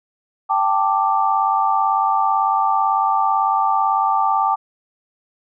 sine chord, G suspended second, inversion none, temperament just, 784 / 882 / 1176 Hz, G5 / A5 / D6, 0 / +4 / +2 cents, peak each -19 dBFS, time 0.49-4.56 s, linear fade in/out 20 ms, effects none

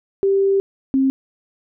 sine tone pair in turn, 392 / 267.3 Hz, G4 / C4, 0 / +37 cents, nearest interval perfect fifth, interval 663 cents, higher first, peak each -13 dBFS, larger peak neither, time 0.23-0.6 / 0.94-1.1 s, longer first, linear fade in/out 0 ms, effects none

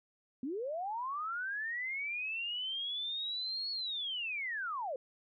sine linear two-way sweep, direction up then down, 240 to 4393 to 484.3 Hz, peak -35 dBFS, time 0.43-4.96 s, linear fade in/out 2 ms, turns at 3.71 s, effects none

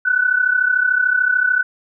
sine tone pair together, 1470 / 1503.5 Hz, F#6 / F#6, -12 / +27 cents, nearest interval unison, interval 39 cents, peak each -18 / -15 dBFS, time 0.05-1.63 s, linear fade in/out 10 ms, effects none

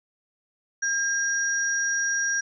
sine tone pair together, 1613 / 5723 Hz, G6 / F8, +49 / +41 cents, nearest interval octave + minor seventh, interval 2192 cents, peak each -24 / -27 dBFS, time 0.82-2.41 s, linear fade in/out 10 ms, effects none

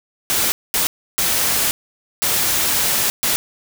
white noise bursts at uneven times, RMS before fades -18 dBFS, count 5, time 0.3-0.52 / 0.74-0.87 / 1.18-1.71 / 2.22-3.1 / 3.23-3.36 s, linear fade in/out 0 ms, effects none

